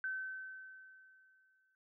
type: tone with exponential decay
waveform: sine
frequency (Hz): 1533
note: G6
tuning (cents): -39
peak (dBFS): -35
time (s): 0.04-1.75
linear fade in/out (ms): 1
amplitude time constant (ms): 370
effects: none